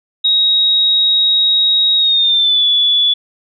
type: tone with pitch glide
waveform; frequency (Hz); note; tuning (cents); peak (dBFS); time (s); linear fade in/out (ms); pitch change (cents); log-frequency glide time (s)
sine; 3790 to 3436; A#7 to A7; +28 to -42; -9; 0.24-3.14; 10; -170; 1.96-2.65
effects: none